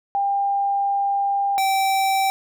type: tone pair in turn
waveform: sine / square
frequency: 798 / 775.3 Hz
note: G5 / G5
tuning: +31 / -19 cents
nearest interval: unison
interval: 50 cents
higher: first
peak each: -18 dBFS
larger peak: neither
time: 0.15-1.58 / 1.58-2.3 s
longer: first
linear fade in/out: 0 ms
effects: none